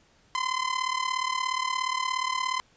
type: tone with amplitude modulation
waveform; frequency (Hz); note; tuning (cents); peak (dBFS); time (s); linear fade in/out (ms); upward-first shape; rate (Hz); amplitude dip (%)
sawtooth; 1028; C6; -31; -19; 0.35-2.6; 0; sine; 37; 80
effects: pink hiss -62 dBFS RMS until 2.76 s + resampled to 16000 Hz